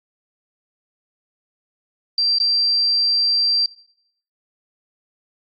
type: tone with dropouts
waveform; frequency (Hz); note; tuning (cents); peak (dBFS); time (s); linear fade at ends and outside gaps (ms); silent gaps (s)
sine; 4710; D8; +4; -15; 2.18-3.66; 2; 2.385-2.4
effects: noise-tail reverb RT60 0.7 s tail -21 dB re dry + AAC 64 kbps